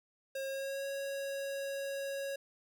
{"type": "tone with pitch glide", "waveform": "square", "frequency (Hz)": [539, 551.9], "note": ["C#5", "C#5"], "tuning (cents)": [-49, -8], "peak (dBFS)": -37, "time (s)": [0.35, 2.36], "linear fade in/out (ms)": 5, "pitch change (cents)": 41, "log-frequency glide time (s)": [0.47, 0.87], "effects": []}